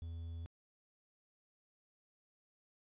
triangle tone with quantisation, 83.4 Hz, E2, 21 cents sharp, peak -40 dBFS, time 0.02-0.46 s, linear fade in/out 0 ms, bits 11, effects resampled to 8000 Hz

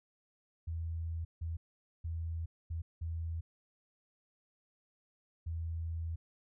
sine tone bursts at uneven times, 82.41 Hz, E2, in tune, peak -35 dBFS, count 6, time 0.67-1.25 / 1.41-1.57 / 2.04-2.46 / 2.7-2.82 / 3.01-3.41 / 5.46-6.16 s, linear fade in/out 10 ms, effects none

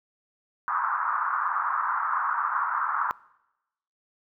pink band-pass noise, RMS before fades -27 dBFS, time 0.68-3.11 s, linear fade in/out 0 ms, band 1000 to 1400 Hz, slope 48 dB/octave, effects noise-tail reverb RT60 0.9 s tail -22 dB re dry

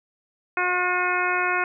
harmonic tone, 360.3 Hz, F#4, 46 cents flat, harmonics 1 / 2 / 3 / 4 / 5 / 6 / 7, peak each -30 / -29 / -27 / -25 / -31 / -30 / -29 dBFS, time 0.57-1.64 s, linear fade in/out 2 ms, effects none

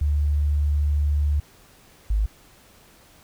sine tone pair in turn, 73.3 / 52.42 Hz, D2 / G#1, -3 / +17 cents, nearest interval tritone, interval 580 cents, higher first, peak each -18 dBFS, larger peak neither, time 0.01-1.4 / 2.1-2.26 s, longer first, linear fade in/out 5 ms, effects pink hiss -53 dBFS RMS until 3.23 s

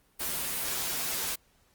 white noise with comb filter, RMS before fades -32 dBFS, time 0.19-1.36 s, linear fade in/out 20 ms, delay 9.6 ms, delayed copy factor -0.8, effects pink hiss -66 dBFS RMS until 1.74 s + Opus 32 kbps

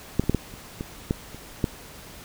clicks, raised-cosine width 3 ms, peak -6 / -23 / -7 / -8 / -29 / -17 / -9 / -25 / -8 dBFS, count 9, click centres 0.196 / 0.238 / 0.296 / 0.347 / 0.539 / 0.809 / 1.109 / 1.346 / 1.642 s, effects pink hiss -44 dBFS RMS until 2.24 s

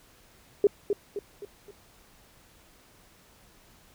sine tone with echo, 406.6 Hz, G#4, 37 cents flat, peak -15 dBFS, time 0.64-0.67 s, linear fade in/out 2 ms, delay 260 ms, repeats 4, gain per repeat -7 dB, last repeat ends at 1.71 s, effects pink hiss -58 dBFS RMS until 3.94 s

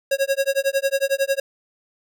square tone with tremolo, 547 Hz, C#5, 23 cents flat, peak -16 dBFS, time 0.11-1.4 s, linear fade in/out 5 ms, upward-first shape sine, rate 11 Hz, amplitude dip 100%, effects none

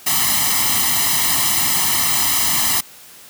white noise with comb filter, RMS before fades -17 dBFS, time 0.06-2.81 s, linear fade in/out 10 ms, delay 0.99 ms, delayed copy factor +1, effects white hiss -42 dBFS RMS until 3.29 s + high-pass 80 Hz 12 dB/octave

